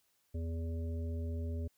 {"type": "harmonic tone", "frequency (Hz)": 82.5, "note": "E2", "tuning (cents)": 2, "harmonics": [1, 3, 5, 7], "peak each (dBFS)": [-35, -45, -49, -52], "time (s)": [0.34, 1.68], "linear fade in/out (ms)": 10, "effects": ["white hiss -75 dBFS RMS until 1.77 s"]}